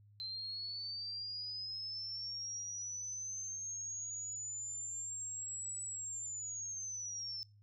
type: linear two-way sweep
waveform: sine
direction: up then down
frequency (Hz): 4085 to 7902 to 5260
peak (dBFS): -40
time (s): 0.2-7.43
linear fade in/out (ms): 0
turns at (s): 5.82
effects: noise-tail reverb RT60 0.3 s tail -24 dB re dry + added 103 Hz sine -60 dBFS peak until 7.62 s